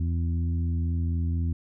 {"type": "harmonic tone with a mistuned harmonic", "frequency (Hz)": 84, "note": "E2", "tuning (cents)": 33, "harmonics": [1, 2, 3, 4], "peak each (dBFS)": [-24, -34, -36, -47], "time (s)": [0, 1.53], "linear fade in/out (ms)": 5, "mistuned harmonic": 1, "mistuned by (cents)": -17, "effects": []}